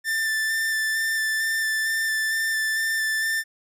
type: tone with vibrato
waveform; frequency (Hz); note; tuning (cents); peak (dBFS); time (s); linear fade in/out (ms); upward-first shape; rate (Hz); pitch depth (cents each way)
45% pulse; 1775; A6; +15; -22; 0.04-3.44; 50; square; 2.2; 11
effects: none